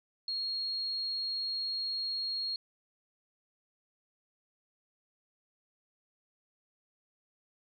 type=tone; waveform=sine; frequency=4279 Hz; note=C8; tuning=38 cents sharp; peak=-32 dBFS; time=0.28-2.56 s; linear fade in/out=2 ms; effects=none